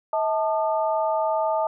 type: tone cluster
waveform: sine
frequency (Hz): 640 / 882 / 1212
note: D#5 / A5 / D#6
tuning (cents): +49 / +4 / -46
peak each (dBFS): -23 / -24 / -31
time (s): 0.13-1.67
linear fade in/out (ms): 2
effects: none